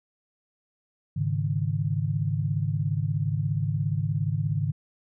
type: chord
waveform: sine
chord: Ab suspended fourth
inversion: none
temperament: equal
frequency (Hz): 103.83 / 138.59 / 155.56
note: Ab2 / Db3 / Eb3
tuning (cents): 0 / 0 / 0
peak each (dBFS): -28 / -28 / -28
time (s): 1.16-4.72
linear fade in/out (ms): 10
effects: none